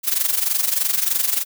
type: noise with amplitude modulation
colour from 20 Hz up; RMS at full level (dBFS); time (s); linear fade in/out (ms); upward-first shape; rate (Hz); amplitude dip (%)
blue; -17; 0.03-1.45; 50; sine; 23.2; 75
effects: none